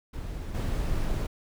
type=noise with level steps; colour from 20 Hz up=brown; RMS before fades=-35 / -28 dBFS; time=0.13-1.27 s; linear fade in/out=10 ms; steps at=0.54 s; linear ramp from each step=10 ms; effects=none